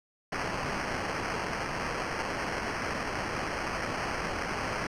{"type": "noise with sample-and-hold", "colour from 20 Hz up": "white", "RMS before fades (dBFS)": -33, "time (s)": [0.32, 4.87], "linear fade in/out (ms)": 5, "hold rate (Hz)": 3675, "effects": ["low-pass 6000 Hz 12 dB/octave"]}